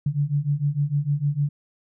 sine beating tone pair, 141 / 147.6 Hz, C#3 / D3, +30 / +9 cents, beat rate 6.6 Hz, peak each -24 / -23 dBFS, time 0.06-1.49 s, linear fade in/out 5 ms, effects none

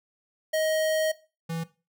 square tone pair in turn, 629 / 164.83 Hz, D#5 / E3, +19 / 0 cents, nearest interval octave + major seventh, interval 2319 cents, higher first, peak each -24 / -30 dBFS, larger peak first, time 0.53-1.12 / 1.49-1.64 s, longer first, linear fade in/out 10 ms, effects noise-tail reverb RT60 0.3 s tail -17 dB re dry

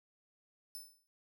10% pulse tone with exponential decay, 5280 Hz, E8, 2 cents sharp, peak -36 dBFS, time 0.75-1.07 s, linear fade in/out 0 ms, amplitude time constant 68 ms, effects none

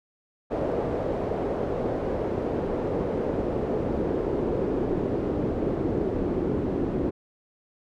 brown noise with band-pass filter sweep, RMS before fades -27 dBFS, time 0.5-7.11 s, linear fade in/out 20 ms, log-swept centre 530 to 340 Hz, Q 1.9, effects none

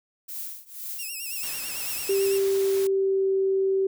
violet noise with tremolo, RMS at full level -33 dBFS, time 0.28-2.3 s, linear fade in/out 10 ms, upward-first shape triangle, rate 2 Hz, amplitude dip 95%
5% pulse tone with vibrato, 2668 Hz, E7, 20 cents sharp, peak -24 dBFS, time 0.98-2.39 s, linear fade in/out 20 ms, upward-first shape sine, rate 9 Hz, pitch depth 89 cents each way
white noise, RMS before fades -37 dBFS, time 1.43-2.87 s, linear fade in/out 2 ms
sine tone with pitch glide, 392 to 385.7 Hz, G4 to G4, 0 to -28 cents, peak -20 dBFS, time 2.09-3.87 s, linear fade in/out 5 ms, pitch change -28 cents, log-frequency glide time 2.25-3.32 s
effects none

